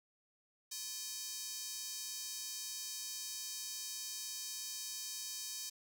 square tone with high-pass filter, 347.8 Hz, F4, 7 cents flat, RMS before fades -44 dBFS, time 0.71-5.7 s, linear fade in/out 10 ms, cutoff 5400 Hz, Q 1.8, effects 10-bit

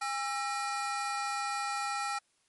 35% pulse ring-modulated tone, 1076 Hz, C6, 48 cents sharp, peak -27 dBFS, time 0.01-2.19 s, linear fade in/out 10 ms, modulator 263 Hz, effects white hiss -72 dBFS RMS until 2.48 s + MP3 48 kbps

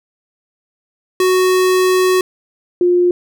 square / sine tone pair in turn, 370 / 354.6 Hz, F#4 / F4, 0 / +26 cents, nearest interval minor second, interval 74 cents, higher first, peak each -11 / -9 dBFS, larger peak second, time 1.2-2.21 / 2.81-3.11 s, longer first, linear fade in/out 2 ms, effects none

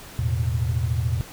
sine chord, E suspended fourth, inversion none, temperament just, 82.41 / 109.88 / 123.61 Hz, E2 / A2 / B2, 0 / -2 / +2 cents, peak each -25 dBFS, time 0.19-1.21 s, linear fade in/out 0 ms, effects pink hiss -42 dBFS RMS until 1.32 s

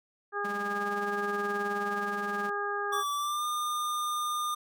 harmonic tone, 407.8 Hz, G#4, 32 cents flat, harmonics 1 / 2 / 3 / 4, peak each -35 / -37 / -34 / -35 dBFS, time 0.32-3.04 s, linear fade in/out 50 ms
sawtooth tone with tremolo, 203.6 Hz, G#3, 34 cents flat, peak -31 dBFS, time 0.44-2.5 s, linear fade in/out 10 ms, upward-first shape triangle, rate 19 Hz, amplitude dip 70%
square tone with pitch glide, 1156 to 1210.7 Hz, D6 to D#6, -28 to -48 cents, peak -30 dBFS, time 2.92-4.55 s, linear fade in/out 10 ms, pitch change +80 cents, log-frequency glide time 3.15-3.46 s
effects none

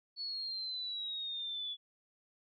sine exponential sweep, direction down, 4435 to 3412 Hz, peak -37 dBFS, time 0.16-1.77 s, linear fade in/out 50 ms, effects none

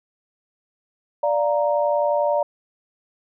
sine chord, Bb major, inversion first, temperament equal, 587.3 / 698.5 / 932.3 Hz, D5 / F5 / Bb5, 0 / 0 / 0 cents, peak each -19 / -25 / -24 dBFS, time 1.23-2.43 s, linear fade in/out 5 ms, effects none

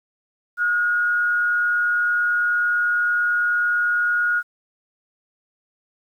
sine tone with frequency modulation, 1439 Hz, F#6, 49 cents flat, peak -17 dBFS, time 0.57-4.43 s, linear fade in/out 50 ms, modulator 149 Hz, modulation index 0.28, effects 9-bit

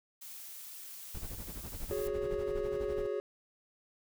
blue noise, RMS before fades -47 dBFS, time 0.21-2.08 s, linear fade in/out 10 ms
brown noise with tremolo, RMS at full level -40 dBFS, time 1.14-3.07 s, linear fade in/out 10 ms, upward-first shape sine, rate 12 Hz, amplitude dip 80%
triangle chord, F# suspended second, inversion none, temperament just, 370 / 416.2 / 555 Hz, F#4 / G#4 / C#5, 0 / +4 / +2 cents, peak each -36 / -33 / -37 dBFS, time 1.91-3.2 s, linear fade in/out 0 ms
effects none

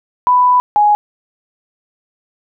sine tone pair in turn, 993 / 833.2 Hz, B5 / G#5, +9 / +5 cents, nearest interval minor third, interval 304 cents, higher first, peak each -7 dBFS, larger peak neither, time 0.27-0.6 / 0.76-0.95 s, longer first, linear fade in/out 0 ms, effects none

